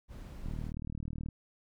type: noise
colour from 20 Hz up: brown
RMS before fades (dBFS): -44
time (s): 0.08-0.73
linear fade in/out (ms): 50
type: click train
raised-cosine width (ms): 5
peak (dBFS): -27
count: 33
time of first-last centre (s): 0.46-1.287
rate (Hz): 38.7
effects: none